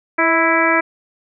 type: harmonic tone with a mistuned harmonic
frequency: 330 Hz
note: E4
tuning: 2 cents sharp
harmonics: 1 / 2 / 3 / 4 / 5 / 6 / 7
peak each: -20 / -20 / -20 / -20 / -20 / -20 / -20 dBFS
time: 0.18-0.81 s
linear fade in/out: 10 ms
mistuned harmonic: 2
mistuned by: -32 cents
effects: none